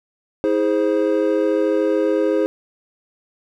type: chord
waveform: triangle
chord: E augmented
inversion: none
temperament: equal with one note detuned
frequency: 321.7 / 415.3 / 523.3 Hz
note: E4 / G#4 / B#4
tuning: -42 / 0 / 0 cents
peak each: -18 dBFS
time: 0.44-2.46 s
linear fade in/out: 0 ms
effects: none